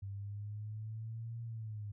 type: linear two-way sweep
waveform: sine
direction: up then down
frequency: 98 to 116.54 to 101.8 Hz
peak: -40 dBFS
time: 0.02-1.92 s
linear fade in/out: 10 ms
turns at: 1.42 s
effects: none